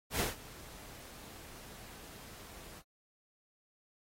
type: noise with ADSR envelope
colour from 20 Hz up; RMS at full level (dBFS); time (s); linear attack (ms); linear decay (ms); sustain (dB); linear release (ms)
pink; -32; 0.1-2.83; 90; 160; -20; 49
effects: AAC 48 kbps